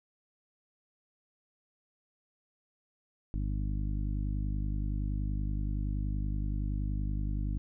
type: harmonic tone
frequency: 50.6 Hz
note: G#1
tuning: 44 cents flat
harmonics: 1 / 2 / 3 / 4 / 5 / 6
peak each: -31 / -37 / -41 / -43 / -45 / -47 dBFS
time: 3.34-7.58 s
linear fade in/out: 0 ms
effects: none